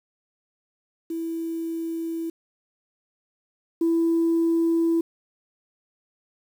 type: tone pair in turn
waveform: sine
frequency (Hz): 329.6 / 332.1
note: E4 / E4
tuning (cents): 0 / +13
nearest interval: unison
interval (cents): 13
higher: second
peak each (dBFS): -26 / -17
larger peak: second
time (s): 1.1-2.3 / 3.81-5.01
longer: neither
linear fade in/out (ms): 5
effects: tanh soft clip ceiling -15 dBFS + 8-bit